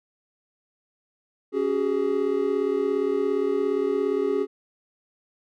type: chord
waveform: triangle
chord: C# suspended fourth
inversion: none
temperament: equal with one note detuned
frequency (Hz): 277.2 / 378 / 415.3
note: C#4 / F#4 / G#4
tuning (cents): 0 / +37 / 0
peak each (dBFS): -27 / -24 / -22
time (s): 1.52-4.47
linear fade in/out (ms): 50
effects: none